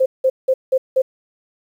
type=tone bursts; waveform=sine; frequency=523.3 Hz; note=C5; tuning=in tune; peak=-11 dBFS; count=5; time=0-1.02 s; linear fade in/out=10 ms; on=60 ms; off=180 ms; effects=8-bit